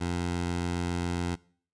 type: tone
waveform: 15% pulse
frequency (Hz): 87.31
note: F2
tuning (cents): 0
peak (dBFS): -22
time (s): 0-1.36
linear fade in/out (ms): 20
effects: noise-tail reverb RT60 0.5 s tail -22 dB re dry + resampled to 22050 Hz